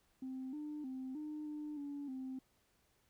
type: tone with pitch steps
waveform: sine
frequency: 261 / 299.8 / 260.7 / 303.3 / 300 / 285.5 / 261.4 Hz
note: C4 / D4 / C4 / D#4 / D4 / D4 / C4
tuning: -4 / +36 / -6 / -44 / +37 / -49 / -1 cents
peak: -40 dBFS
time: 0.22-2.39 s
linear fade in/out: 5 ms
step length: 310 ms
effects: tanh soft clip ceiling -38 dBFS + pink hiss -75 dBFS RMS until 3.09 s